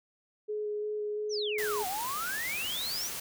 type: tone with vibrato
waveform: sine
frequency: 420.9 Hz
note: G#4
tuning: 23 cents sharp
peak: -31 dBFS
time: 0.48-1.84 s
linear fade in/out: 20 ms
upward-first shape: square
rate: 2.9 Hz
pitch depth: 9 cents each way
type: exponential two-way sweep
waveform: sine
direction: down then up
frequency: 6380 to 718 to 6380 Hz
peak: -33 dBFS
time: 1.29-3.11 s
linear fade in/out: 50 ms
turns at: 1.87 s
type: noise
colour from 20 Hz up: white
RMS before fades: -38 dBFS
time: 1.58-3.2 s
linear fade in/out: 5 ms
effects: none